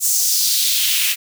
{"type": "noise with high-pass filter sweep", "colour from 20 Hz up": "white", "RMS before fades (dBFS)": -17, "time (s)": [0, 1.16], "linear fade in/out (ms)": 50, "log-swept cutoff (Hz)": [7300, 2300], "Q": 2.4, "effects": []}